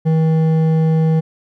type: tone with hard clipping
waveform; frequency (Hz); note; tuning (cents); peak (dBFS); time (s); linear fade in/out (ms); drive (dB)
triangle; 160; D#3; +49; -13; 0.05-1.21; 20; 12
effects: none